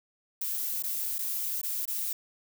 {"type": "noise with dropouts", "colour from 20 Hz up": "violet", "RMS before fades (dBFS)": -32, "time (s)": [0.41, 2.13], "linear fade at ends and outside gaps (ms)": 5, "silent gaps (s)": [[0.825, 0.836], [1.184, 1.189], [1.615, 1.631], [1.855, 1.877]], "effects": []}